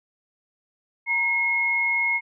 sine tone pair together, 942 / 2162 Hz, A#5 / C#7, +18 / -44 cents, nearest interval octave + major second, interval 1438 cents, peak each -31 / -20 dBFS, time 1.06-2.21 s, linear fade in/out 50 ms, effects none

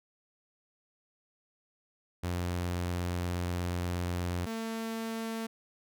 sawtooth tone pair in turn, 88.3 / 225.2 Hz, F2 / A3, +20 / +40 cents, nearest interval octave + major third, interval 1620 cents, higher second, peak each -27 / -30 dBFS, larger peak first, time 2.23-4.46 / 4.46-5.47 s, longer first, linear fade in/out 10 ms, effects none

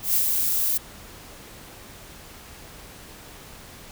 violet noise with ADSR envelope, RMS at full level -20 dBFS, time 0.02-0.78 s, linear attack 120 ms, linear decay 110 ms, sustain -3 dB, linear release 11 ms, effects pink hiss -44 dBFS RMS until 3.91 s

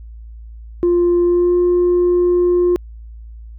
sine tone with pitch glide, 349.2 to 354.1 Hz, F4 to F4, 0 to +24 cents, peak -9 dBFS, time 0.83-2.76 s, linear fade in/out 0 ms, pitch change +24 cents, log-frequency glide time 1.24-1.56 s, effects tanh soft clip ceiling -9 dBFS + added 56 Hz sine -32 dBFS peak until 3.58 s

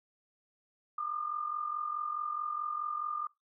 sine tone with amplitude modulation, 1208 Hz, D6, 48 cents sharp, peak -30 dBFS, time 0.98-3.27 s, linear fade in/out 5 ms, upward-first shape sine, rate 44.7 Hz, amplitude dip 70%, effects noise-tail reverb RT60 0.2 s tail -21 dB re dry

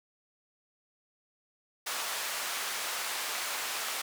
pink band-pass noise, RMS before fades -35 dBFS, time 1.86-4.02 s, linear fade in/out 10 ms, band 910 to 15000 Hz, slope 12 dB/octave, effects none

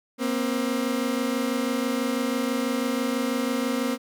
30% pulse tone pair together, 238 / 264.1 Hz, A#3 / C4, +36 / +16 cents, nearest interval major second, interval 180 cents, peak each -24 dBFS, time 0.18-3.98 s, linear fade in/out 50 ms, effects none

